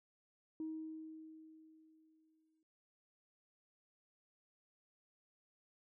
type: tone with exponential decay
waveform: sine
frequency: 316.5 Hz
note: D#4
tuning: 30 cents sharp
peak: -38 dBFS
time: 0.6-2.63 s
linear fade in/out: 2 ms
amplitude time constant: 440 ms
effects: noise-tail reverb RT60 0.4 s tail -20 dB re dry + tanh soft clip ceiling -35 dBFS